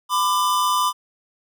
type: tone pair together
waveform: square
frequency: 1003 / 1188 Hz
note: B5 / D6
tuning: +26 / +20 cents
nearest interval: minor third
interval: 294 cents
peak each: -21 dBFS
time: 0.09-0.93 s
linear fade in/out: 50 ms
effects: none